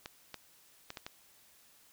clicks, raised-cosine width 0.2 ms, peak -24 dBFS, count 5, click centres 0.059 / 0.343 / 0.904 / 0.972 / 1.065 s, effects white hiss -63 dBFS RMS until 1.92 s

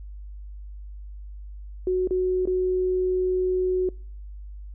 sine tone with dropouts, 368.6 Hz, F#4, 7 cents flat, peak -20 dBFS, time 1.87-3.89 s, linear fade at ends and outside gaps 2 ms, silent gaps 2.074-2.108 / 2.455-2.473 s, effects noise-tail reverb RT60 0.5 s tail -26 dB re dry + added 50 Hz sine -36 dBFS peak until 4.74 s

